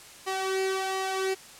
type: tone with flanger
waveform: sawtooth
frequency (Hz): 381.7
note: G4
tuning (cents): -46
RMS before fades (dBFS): -29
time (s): 0.26-1.35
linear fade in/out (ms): 20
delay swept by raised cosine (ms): 1 to 2.2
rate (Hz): 1.4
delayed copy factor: +0.6
effects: white hiss -48 dBFS RMS until 1.59 s + low-pass 10000 Hz 12 dB/octave

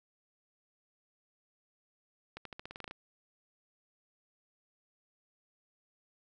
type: accelerating click train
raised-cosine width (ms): 0.3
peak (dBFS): -27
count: 11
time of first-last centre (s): 2.37-2.911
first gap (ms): 83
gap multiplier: 0.9
effects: none

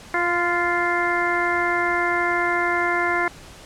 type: harmonic tone with a mistuned harmonic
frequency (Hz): 349.2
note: F4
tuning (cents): 0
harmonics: 1 / 2 / 3 / 4 / 5 / 6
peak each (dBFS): -26 / -26 / -26 / -26 / -26 / -26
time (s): 0.14-3.28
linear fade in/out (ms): 2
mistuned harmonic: 3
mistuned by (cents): -22
effects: pink hiss -43 dBFS RMS until 3.65 s + low-pass 9000 Hz 12 dB/octave

